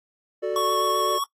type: chord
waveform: triangle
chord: D major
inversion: first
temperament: equal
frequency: 370 / 440 / 587.3 Hz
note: F#4 / A4 / D5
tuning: 0 / 0 / 0 cents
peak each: -26 dBFS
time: 0.42-1.19 s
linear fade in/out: 20 ms
type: tone with vibrato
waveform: square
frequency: 1108.7 Hz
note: C#6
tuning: in tune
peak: -23 dBFS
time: 0.56-1.24 s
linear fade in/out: 2 ms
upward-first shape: sine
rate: 7.8 Hz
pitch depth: 15 cents each way
effects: noise-tail reverb RT60 0.1 s tail -22 dB re dry + AAC 48 kbps